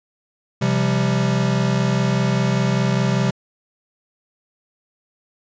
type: chord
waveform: square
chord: C suspended fourth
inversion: none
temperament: equal with one note detuned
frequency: 130.81 / 171.02 / 196 Hz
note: C3 / F3 / G3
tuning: 0 / -36 / 0 cents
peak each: -20 / -24 / -22 dBFS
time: 0.61-3.31 s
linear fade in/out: 10 ms
effects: resampled to 16000 Hz